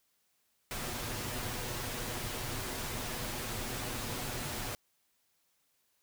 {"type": "noise with comb filter", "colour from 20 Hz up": "pink", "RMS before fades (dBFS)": -38, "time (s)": [0.71, 4.75], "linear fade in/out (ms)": 0, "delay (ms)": 8.2, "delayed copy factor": 0.5, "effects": ["white hiss -75 dBFS RMS until 6.02 s"]}